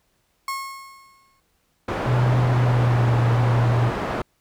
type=tone with exponential decay; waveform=35% pulse; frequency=1087 Hz; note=C#6; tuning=34 cents flat; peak=-22 dBFS; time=0.48-1.4 s; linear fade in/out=2 ms; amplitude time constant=200 ms
type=low-pass noise; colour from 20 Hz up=white; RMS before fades=-26 dBFS; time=1.88-4.22 s; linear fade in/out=5 ms; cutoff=920 Hz; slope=12 dB/octave
type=tone with pitch glide; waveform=sine; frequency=123.47 to 119.13 Hz; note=B2 to A#2; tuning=0 to +38 cents; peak=-16 dBFS; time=2.05-3.92 s; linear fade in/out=50 ms; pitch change=-62 cents; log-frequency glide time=2.48-3.14 s
effects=pink hiss -67 dBFS RMS until 4.4 s